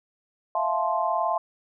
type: chord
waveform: sine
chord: F major seventh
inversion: third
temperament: equal with one note detuned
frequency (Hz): 659.3 / 698.5 / 869.4 / 1046.5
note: E5 / F5 / A5 / C6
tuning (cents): 0 / 0 / -21 / 0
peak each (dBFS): -28 / -28 / -28 / -27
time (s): 0.55-1.38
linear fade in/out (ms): 2
effects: none